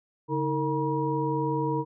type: tone cluster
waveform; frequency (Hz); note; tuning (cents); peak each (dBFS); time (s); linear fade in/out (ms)
sine; 140.6 / 316 / 459 / 959; C#3 / D#4 / A#4 / A#5; +25 / +27 / -27 / +49; -30; 0.28-1.85; 50
effects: none